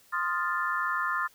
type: chord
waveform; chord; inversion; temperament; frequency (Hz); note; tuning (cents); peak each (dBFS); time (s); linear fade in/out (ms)
sine; F dominant seventh; second; equal with one note detuned; 1046.5 / 1237.3 / 1396.9 / 1760; C6 / Eb6 / F6 / A6; 0 / -10 / 0 / 0; -32; 0.12-1.28; 20
effects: white hiss -60 dBFS RMS until 1.34 s